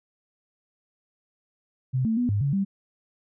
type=tone with pitch steps; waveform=sine; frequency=129.2 / 223.2 / 244.6 / 102.2 / 140.4 / 196.2 Hz; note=C3 / A3 / B3 / G#2 / C#3 / G3; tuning=-21 / +25 / -16 / -27 / +22 / +2 cents; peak=-21 dBFS; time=1.93-2.65 s; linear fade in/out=20 ms; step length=120 ms; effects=none